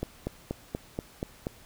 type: click train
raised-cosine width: 2 ms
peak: -17 dBFS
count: 7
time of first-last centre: 0.03-1.469 s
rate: 4.17 Hz
effects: pink hiss -54 dBFS RMS until 1.65 s